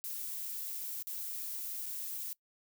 violet noise with dropouts, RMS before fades -40 dBFS, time 0.04-2.33 s, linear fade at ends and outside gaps 0 ms, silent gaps 1.025-1.07 / 1.858-1.863 s, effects noise-tail reverb RT60 0.1 s tail -23 dB re dry

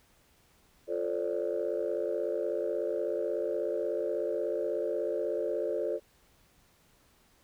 sine chord, D minor seventh, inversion first, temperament equal with one note detuned, 349.2 / 440 / 530.9 / 587.3 Hz, F4 / A4 / C5 / D5, 0 / 0 / +25 / 0 cents, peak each -35 / -33 / -34 / -34 dBFS, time 0.87-6 s, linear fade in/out 50 ms, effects tanh soft clip ceiling -21 dBFS + pink hiss -65 dBFS RMS until 7.43 s

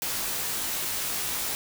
white noise with comb filter, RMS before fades -30 dBFS, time 0.02-1.55 s, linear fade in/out 0 ms, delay 17 ms, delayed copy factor -0.65, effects none

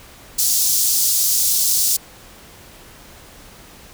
pink high-pass noise, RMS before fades -17 dBFS, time 0.38-1.97 s, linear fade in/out 10 ms, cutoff 5100 Hz, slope 24 dB/octave, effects pink hiss -43 dBFS RMS until 3.93 s

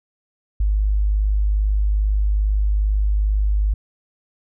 sine tone, 51.2 Hz, G#1, 24 cents flat, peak -15 dBFS, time 0.6-3.74 s, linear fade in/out 5 ms, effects none

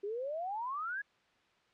sine exponential sweep, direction up, 390 to 1700 Hz, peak -35 dBFS, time 0.03-1.02 s, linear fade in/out 10 ms, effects white hiss -69 dBFS RMS until 1.73 s + low-pass 3000 Hz 12 dB/octave

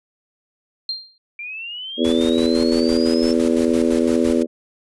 sine tone with exponential decay, 4186 Hz, C8, in tune, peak -19 dBFS, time 0.89-1.18 s, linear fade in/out 2 ms, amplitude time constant 61 ms
sine linear sweep, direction up, 2349 to 5340 Hz, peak -28 dBFS, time 1.39-3.33 s, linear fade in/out 2 ms
harmonic tone, 82.41 Hz, E2, in tune, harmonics 3 / 4 / 5 / 6 / 7, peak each -18 / -20 / -22 / -24 / -25 dBFS, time 1.97-4.47 s, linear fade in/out 50 ms
pink noise with tremolo, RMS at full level -31 dBFS, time 2.04-4.43 s, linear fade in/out 10 ms, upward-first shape square, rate 5.9 Hz, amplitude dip 55%
effects resampled to 24000 Hz

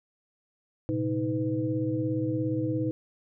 sine tone cluster, 114.8 / 131.9 / 315.6 / 500 Hz, A#2 / C3 / D#4 / B4, -26 / +14 / +25 / +21 cents, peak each -32 / -34 / -28 / -34 dBFS, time 0.89-2.91 s, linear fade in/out 0 ms, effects none

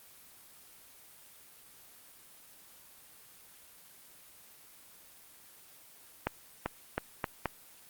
accelerating click train, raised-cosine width 0.5 ms, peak -14 dBFS, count 5, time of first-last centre 6.27-7.457 s, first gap 390 ms, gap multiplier 0.82, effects white hiss -56 dBFS RMS until 7.89 s + Opus 24 kbps

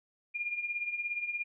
sine tone with tremolo, 2414 Hz, D7, 47 cents sharp, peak -29 dBFS, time 0.34-1.44 s, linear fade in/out 20 ms, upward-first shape triangle, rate 17 Hz, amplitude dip 75%, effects none

